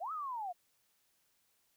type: linear two-way sweep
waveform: sine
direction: up then down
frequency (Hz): 593 to 1312 to 681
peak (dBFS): -37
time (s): 0-0.53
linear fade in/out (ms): 20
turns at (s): 0.12
effects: white hiss -75 dBFS RMS until 1.76 s